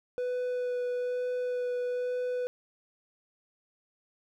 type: tone with vibrato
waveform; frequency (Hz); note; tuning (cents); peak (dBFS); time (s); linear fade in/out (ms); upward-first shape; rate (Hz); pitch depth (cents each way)
triangle; 495.4; B4; +5; -27; 0.18-2.47; 0; sine; 1.1; 9
effects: none